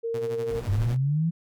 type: tone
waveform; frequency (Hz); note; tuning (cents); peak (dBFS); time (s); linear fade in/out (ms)
sine; 459.9; A#4; -23; -26; 0.03-0.61; 20
type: tone with tremolo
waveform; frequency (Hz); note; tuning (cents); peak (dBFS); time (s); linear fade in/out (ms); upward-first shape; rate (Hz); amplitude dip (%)
sawtooth; 120; B2; -49; -29; 0.14-0.97; 5; sine; 12; 75
type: noise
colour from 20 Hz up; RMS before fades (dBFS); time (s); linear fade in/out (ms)
brown; -34; 0.5-0.95; 5
type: linear sweep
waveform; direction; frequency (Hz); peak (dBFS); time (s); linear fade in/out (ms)
sine; up; 93 to 170; -21; 0.67-1.31; 20
effects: none